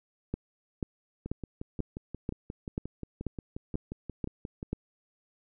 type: two click trains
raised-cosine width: 3 ms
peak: -18 / -24 dBFS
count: 10 / 20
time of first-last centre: 0.34-4.73 / 1.26-4.629 s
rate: 2.05 / 5.64 Hz
effects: none